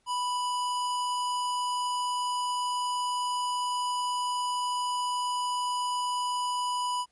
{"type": "tone", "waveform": "square", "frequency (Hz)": 987.8, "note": "B5", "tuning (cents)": 0, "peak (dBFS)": -28, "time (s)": [0.06, 7.06], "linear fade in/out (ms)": 50, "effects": ["pink hiss -71 dBFS RMS until 7.11 s", "MP3 48 kbps"]}